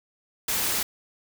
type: noise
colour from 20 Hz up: white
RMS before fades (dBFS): -26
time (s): 0.48-0.83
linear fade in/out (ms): 5
effects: none